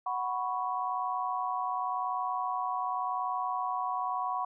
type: chord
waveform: sine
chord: F# suspended fourth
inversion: none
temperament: equal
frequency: 740 / 987.8 / 1108.7 Hz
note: F#5 / B5 / C#6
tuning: 0 / 0 / 0 cents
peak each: -34 dBFS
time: 0.06-4.45 s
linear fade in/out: 5 ms
effects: none